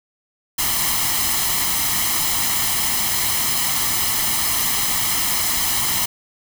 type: noise with comb filter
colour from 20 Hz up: white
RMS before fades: -20 dBFS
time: 0.58-6.06 s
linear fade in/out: 10 ms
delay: 0.98 ms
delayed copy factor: +0.65
effects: none